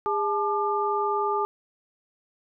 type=tone cluster; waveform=sine; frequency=408.8 / 865 / 1199 Hz; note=G#4 / A5 / D6; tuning=-27 / -30 / +36 cents; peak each=-27 dBFS; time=0.06-1.45 s; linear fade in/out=0 ms; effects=none